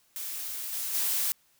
blue noise with level steps, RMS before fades -36 / -33 / -28 dBFS, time 0.16-1.32 s, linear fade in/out 0 ms, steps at 0.72 / 0.93 s, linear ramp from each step 20 ms, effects white hiss -66 dBFS RMS until 1.59 s

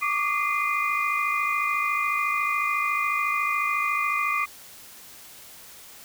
sine tone cluster, 1148 / 1202 / 2069 / 2440 Hz, D6 / D6 / C7 / D#7, -40 / +40 / -20 / -34 cents, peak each -28 dBFS, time 0.01-4.46 s, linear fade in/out 20 ms, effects white hiss -46 dBFS RMS until 6.04 s

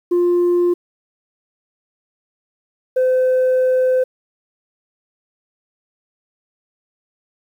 sine tone pair in turn, 351.4 / 512.5 Hz, F4 / C5, +11 / -36 cents, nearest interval perfect fifth, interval 653 cents, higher second, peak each -10 dBFS, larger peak neither, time 0.11-0.74 / 2.96-4.04 s, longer second, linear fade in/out 10 ms, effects tanh soft clip ceiling -11 dBFS + 8-bit

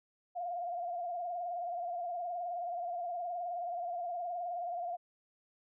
sine tone with vibrato, 700 Hz, F5, 4 cents sharp, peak -35 dBFS, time 0.35-4.97 s, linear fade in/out 20 ms, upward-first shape sine, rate 19 Hz, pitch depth 61 cents each way, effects none

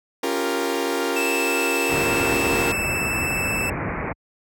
sawtooth chord, G half-diminished seventh, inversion second, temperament equal with one note detuned, 277.2 / 349.2 / 396.1 / 466.2 Hz, Db4 / F4 / G4 / Bb4, 0 / 0 / +18 / 0 cents, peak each -24 / -23 / -25 / -22 dBFS, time 0.23-2.72 s, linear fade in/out 5 ms
45% pulse tone with vibrato, 2637 Hz, E7, in tune, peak -23 dBFS, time 1.16-3.7 s, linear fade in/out 5 ms, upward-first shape square, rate 19 Hz, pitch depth 12 cents each way
pink low-pass noise, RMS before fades -26 dBFS, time 1.89-4.13 s, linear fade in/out 10 ms, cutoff 2400 Hz, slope 96 dB/octave
effects high-pass 60 Hz 12 dB/octave

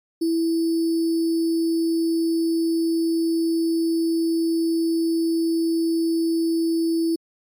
sine tone with sample-and-hold, 329.6 Hz, E4, in tune, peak -18 dBFS, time 0.21-7.16 s, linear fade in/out 10 ms, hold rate 4900 Hz, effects MP3 64 kbps

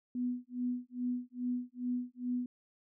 sine tone with tremolo, 247.2 Hz, B3, 2 cents sharp, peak -30 dBFS, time 0.15-2.46 s, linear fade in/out 2 ms, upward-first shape sine, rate 2.4 Hz, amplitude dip 100%, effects none

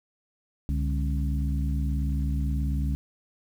harmonic tone with a mistuned harmonic, 68.5 Hz, C#2, 20 cents flat, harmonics 1 / 2 / 3 / 4, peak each -25 / -31 / -35 / -37 dBFS, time 0.69-2.95 s, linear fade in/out 0 ms, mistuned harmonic 2, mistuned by +120 cents, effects 9-bit

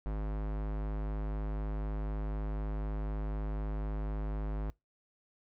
square tone with low-pass filter, 52 Hz, G#1, 3 cents sharp, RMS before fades -35 dBFS, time 0.06-4.7 s, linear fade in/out 0 ms, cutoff 1300 Hz, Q 0.68, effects noise-tail reverb RT60 0.2 s tail -24 dB re dry

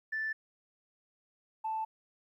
sine tone pair in turn, 1760 / 880 Hz, A6 / A5, 0 / 0 cents, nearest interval octave, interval 1200 cents, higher first, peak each -31 / -31 dBFS, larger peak neither, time 0.12-0.33 / 1.64-1.85 s, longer neither, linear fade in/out 10 ms, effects tanh soft clip ceiling -27 dBFS + 12-bit

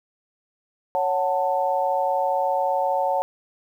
sine chord, F# minor, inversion second, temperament just, 555 / 740 / 888 Hz, C#5 / F#5 / A5, +2 / 0 / +16 cents, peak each -24 dBFS, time 0.95-3.22 s, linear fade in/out 0 ms, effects 9-bit

